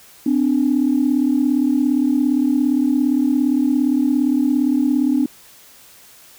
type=tone pair together; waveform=sine; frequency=256.3 / 293.7 Hz; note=C4 / D4; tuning=-36 / 0 cents; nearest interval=major second; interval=236 cents; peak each=-16 dBFS; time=0.26-5.26 s; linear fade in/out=5 ms; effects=tanh soft clip ceiling -7 dBFS + white hiss -46 dBFS RMS until 6.38 s